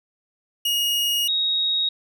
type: tone pair in turn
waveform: 40% pulse / sine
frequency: 2872 / 3772 Hz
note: F7 / A#7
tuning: +48 / +20 cents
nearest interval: perfect fourth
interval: 472 cents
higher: second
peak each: -19 dBFS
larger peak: neither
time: 0.65-1.28 / 1.28-1.89 s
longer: first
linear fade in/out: 5 ms
effects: none